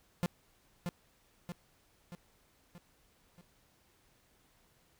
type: tone with echo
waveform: 45% pulse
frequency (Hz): 174.61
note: F3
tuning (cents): 0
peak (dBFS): -29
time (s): 0.23-0.26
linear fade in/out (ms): 0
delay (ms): 630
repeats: 5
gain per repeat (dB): -5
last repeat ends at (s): 3.41
effects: pink hiss -69 dBFS RMS until 4.99 s